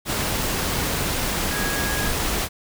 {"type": "tone in noise", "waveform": "sine", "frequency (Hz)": 1651, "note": "G#6", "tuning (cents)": -11, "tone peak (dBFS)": -28, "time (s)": [1.49, 2.12], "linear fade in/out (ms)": 50, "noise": "pink", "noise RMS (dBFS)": -24, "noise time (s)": [0.05, 2.49], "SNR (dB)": -7, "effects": []}